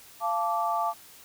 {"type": "tone cluster", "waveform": "sine", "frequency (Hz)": [690, 876, 1165], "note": ["F5", "A5", "D6"], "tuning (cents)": [-21, -8, -14], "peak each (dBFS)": -29, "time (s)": [0.2, 0.94], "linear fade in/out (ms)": 50, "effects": ["white hiss -51 dBFS RMS until 1.24 s"]}